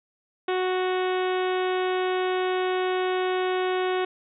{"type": "harmonic tone", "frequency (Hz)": 369.2, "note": "F#4", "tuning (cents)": -4, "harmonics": [1, 2, 3, 4, 5, 6, 7, 8, 9, 10], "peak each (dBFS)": [-24, -30, -34, -36, -38, -40, -41, -42, -43, -44], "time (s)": [0.48, 4.05], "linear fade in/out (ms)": 5, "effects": []}